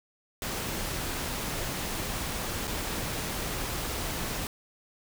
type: noise with dropouts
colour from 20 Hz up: pink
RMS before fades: -33 dBFS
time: 0.42-4.47 s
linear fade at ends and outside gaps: 1 ms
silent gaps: 2.672-2.676 s
effects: none